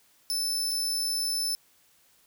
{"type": "tone with dropouts", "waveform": "sawtooth", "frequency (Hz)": 5274, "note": "E8", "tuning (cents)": 0, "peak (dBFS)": -24, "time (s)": [0.3, 1.55], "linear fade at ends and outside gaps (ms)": 0, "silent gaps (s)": [0.711, 0.715], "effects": ["white hiss -63 dBFS RMS until 2.26 s"]}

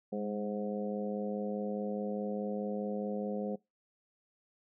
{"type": "harmonic tone with a mistuned harmonic", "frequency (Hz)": 104.8, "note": "G#2", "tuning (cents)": 16, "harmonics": [2, 3, 4, 5, 6, 7], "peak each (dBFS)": [-36, -47, -40, -39, -50, -46], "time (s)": [0.12, 3.56], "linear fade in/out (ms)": 10, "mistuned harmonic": 2, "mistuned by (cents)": -41, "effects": ["noise-tail reverb RT60 0.2 s tail -23 dB re dry"]}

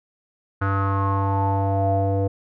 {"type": "tone with low-pass filter sweep", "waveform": "square", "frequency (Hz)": 98, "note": "G2", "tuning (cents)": 0, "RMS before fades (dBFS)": -21, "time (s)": [0.61, 2.28], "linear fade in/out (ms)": 10, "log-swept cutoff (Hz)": [1400, 560], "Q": 7.6, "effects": []}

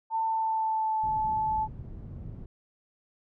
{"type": "tone with pitch glide", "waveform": "sine", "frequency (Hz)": [894, 869.6], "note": ["A5", "A5"], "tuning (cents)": [27, -21], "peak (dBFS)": -25, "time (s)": [0.1, 1.68], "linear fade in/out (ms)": 50, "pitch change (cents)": -48, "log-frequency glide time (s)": [0.23, 1.11]}
{"type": "low-pass noise", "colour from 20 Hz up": "white", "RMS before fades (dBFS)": -41, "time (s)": [1.03, 2.46], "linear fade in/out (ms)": 5, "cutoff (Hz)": 120, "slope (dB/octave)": 12}
{"effects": []}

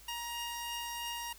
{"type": "tone pair together", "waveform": "sawtooth", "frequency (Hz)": [944, 2829], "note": ["A#5", "F7"], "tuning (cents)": [22, 22], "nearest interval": "octave + perfect fifth", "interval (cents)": 1900, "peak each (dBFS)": [-36, -38], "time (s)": [0.08, 1.33], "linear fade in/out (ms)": 5, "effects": ["added 50 Hz sine -58 dBFS peak until 1.38 s", "white hiss -57 dBFS RMS until 1.38 s"]}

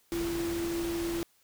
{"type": "tone in noise", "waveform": "sine", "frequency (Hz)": 338.4, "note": "E4", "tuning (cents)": 45, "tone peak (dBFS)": -30, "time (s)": [0.12, 1.23], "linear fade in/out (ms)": 0, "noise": "pink", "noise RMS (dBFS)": -39, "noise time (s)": [0.12, 1.23], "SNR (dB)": 6, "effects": ["white hiss -67 dBFS RMS until 1.43 s"]}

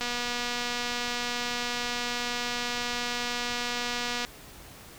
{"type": "click train", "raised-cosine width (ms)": 0.2, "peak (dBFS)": -14, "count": 1027, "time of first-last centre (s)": [0.01, 4.25], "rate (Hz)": 242, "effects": ["pink hiss -48 dBFS RMS until 4.98 s"]}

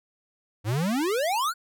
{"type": "exponential sweep", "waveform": "square", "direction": "up", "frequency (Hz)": [98, 1511], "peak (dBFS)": -24, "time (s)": [0.64, 1.54], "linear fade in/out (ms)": 50, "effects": []}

